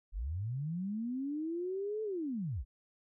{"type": "linear two-way sweep", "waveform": "sine", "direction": "up then down", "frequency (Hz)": [38.89, 440.7, 38.89], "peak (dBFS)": -34, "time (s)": [0.12, 2.65], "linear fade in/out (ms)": 50, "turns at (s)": 2.03, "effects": []}